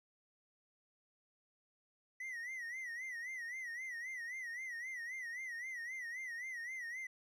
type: tone with vibrato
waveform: triangle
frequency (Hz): 1966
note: B6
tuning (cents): -8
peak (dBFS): -40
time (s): 2.2-7.07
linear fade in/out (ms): 5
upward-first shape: sine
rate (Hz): 3.8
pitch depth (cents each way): 120
effects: none